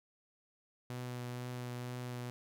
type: tone with vibrato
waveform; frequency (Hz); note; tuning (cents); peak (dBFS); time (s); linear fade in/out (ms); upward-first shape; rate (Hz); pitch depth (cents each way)
sawtooth; 123.47; B2; 0; -36; 0.9-2.3; 0; triangle; 2.1; 15
effects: none